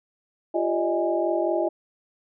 sine tone cluster, 344.6 / 389.7 / 587 / 631 / 824 Hz, F4 / G4 / D5 / D#5 / G#5, -23 / -10 / -1 / +24 / -14 cents, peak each -25 / -32 / -30 / -25 / -31 dBFS, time 0.54-1.69 s, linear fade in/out 10 ms, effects none

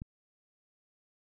click, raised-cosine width 5 ms, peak -28 dBFS, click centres 0.019 s, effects none

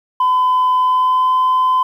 sine tone with pitch glide, 1012 to 1022 Hz, B5 to C6, +42 to -41 cents, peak -9 dBFS, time 0.2-1.83 s, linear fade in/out 5 ms, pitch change +17 cents, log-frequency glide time 0.77-1.34 s, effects tanh soft clip ceiling -9 dBFS + 8-bit

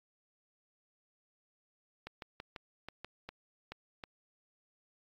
clicks, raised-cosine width 0.3 ms, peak -27 dBFS, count 9, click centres 2.07 / 2.222 / 2.401 / 2.562 / 2.886 / 3.046 / 3.29 / 3.72 / 4.038 s, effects AAC 48 kbps

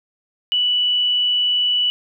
sine tone with frequency modulation, 2959 Hz, F#7, 1 cent flat, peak -15 dBFS, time 0.52-1.9 s, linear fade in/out 0 ms, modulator 39.7 Hz, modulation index 0.26, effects none

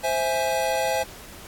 square chord, C augmented, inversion none, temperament equal, 523.3 / 659.3 / 830.6 Hz, C5 / E5 / G#5, 0 / 0 / 0 cents, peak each -27 dBFS, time 0.03-1.04 s, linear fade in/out 20 ms, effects pink hiss -43 dBFS RMS until 1.47 s + AAC 64 kbps

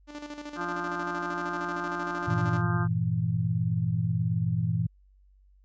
sawtooth tone with tremolo, 294.6 Hz, D4, 6 cents sharp, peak -32 dBFS, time 0.07-2.62 s, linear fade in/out 50 ms, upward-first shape square, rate 13 Hz, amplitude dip 60%
harmonic tone, 174.61 Hz, F3, in tune, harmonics 1 / 2 / 4 / 5 / 6 / 7 / 8 / 9, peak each -41 / -37 / -41 / -40 / -40 / -35 / -41 / -37 dBFS, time 0.55-2.88 s, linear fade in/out 50 ms
sine chord, E diminished, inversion first, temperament equal, 98 / 116.54 / 164.81 Hz, G2 / Bb2 / E3, 0 / 0 / 0 cents, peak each -32 / -27 / -28 dBFS, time 2.27-4.87 s, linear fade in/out 10 ms
effects added 48 Hz sine -56 dBFS peak until 5.64 s + resampled to 16000 Hz

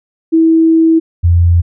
sine tone pair in turn, 324.9 / 86.05 Hz, E4 / F2, -25 / -25 cents, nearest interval octave + major seventh, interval 2300 cents, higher first, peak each -5 dBFS, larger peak neither, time 0.32-1 / 1.23-1.62 s, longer first, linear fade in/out 20 ms, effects none

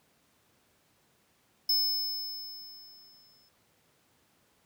square tone with exponential decay, 5220 Hz, E8, 18 cents flat, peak -23 dBFS, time 1.69-3.49 s, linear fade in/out 5 ms, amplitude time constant 390 ms, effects pink hiss -68 dBFS RMS until 4.65 s + high-pass 100 Hz 12 dB/octave

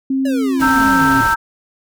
sine tone with pitch glide, 267 to 270.3 Hz, C4 to C#4, +35 to -44 cents, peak -14 dBFS, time 0.1-1.21 s, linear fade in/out 5 ms, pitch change +21 cents, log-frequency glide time 0.71-0.85 s
square exponential sweep, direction down, 585 to 105.9 Hz, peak -24 dBFS, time 0.25-1.27 s, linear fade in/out 5 ms
pink noise, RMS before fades -26 dBFS, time 0.59-1.35 s, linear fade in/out 20 ms
sine chord, E diminished, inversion second, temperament equal with one note detuned, 919.5 / 1318.5 / 1568 Hz, Bb5 / E6 / G6, -24 / 0 / 0 cents, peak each -17 / -16 / -16 dBFS, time 0.61-1.36 s, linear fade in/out 20 ms
effects none

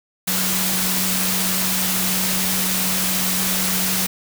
sine tone in noise, 186.3 Hz, F#3, 12 cents sharp, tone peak -26 dBFS, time 0.27-4.07 s, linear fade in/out 10 ms, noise white, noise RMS -21 dBFS, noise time 0.27-4.07 s, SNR -8 dB, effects none

